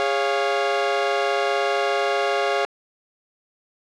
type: chord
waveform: sawtooth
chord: Db major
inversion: second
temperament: equal with one note detuned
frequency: 409.6 / 554.4 / 698.5 Hz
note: Ab4 / Db5 / F5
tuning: -24 / 0 / 0 cents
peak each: -20 dBFS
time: 0-2.65 s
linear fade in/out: 0 ms
effects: low-pass 4000 Hz 12 dB/octave